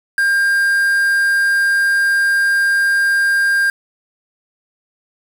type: tone with quantisation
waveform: triangle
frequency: 1601 Hz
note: G6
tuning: 36 cents sharp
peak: -10 dBFS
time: 0.18-3.7 s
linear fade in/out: 2 ms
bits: 5
effects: none